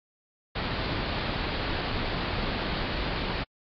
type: low-pass noise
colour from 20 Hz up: pink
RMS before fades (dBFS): -30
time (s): 0.55-3.44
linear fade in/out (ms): 10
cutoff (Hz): 4700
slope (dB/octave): 96
effects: AAC 48 kbps